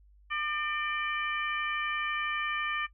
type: harmonic tone with a mistuned harmonic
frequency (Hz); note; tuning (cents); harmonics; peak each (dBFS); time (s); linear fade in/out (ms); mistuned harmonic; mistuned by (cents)
601; D5; +40; 2 / 3 / 4 / 5; -34 / -35 / -36 / -40; 0.3-2.87; 20; 4; -37
effects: noise-tail reverb RT60 0.1 s tail -19 dB re dry + added 50 Hz sine -56 dBFS peak until 2.93 s